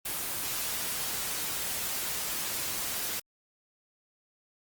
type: noise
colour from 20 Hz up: white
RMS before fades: -33 dBFS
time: 0.05-3.2 s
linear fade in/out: 10 ms
effects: Opus 24 kbps